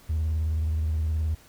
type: tone with vibrato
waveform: triangle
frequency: 78.6 Hz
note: D#2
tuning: 18 cents sharp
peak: -20 dBFS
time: 0.09-1.35 s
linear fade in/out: 10 ms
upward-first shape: triangle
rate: 19 Hz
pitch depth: 80 cents each way
effects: tanh soft clip ceiling -19 dBFS + pink hiss -54 dBFS RMS until 1.48 s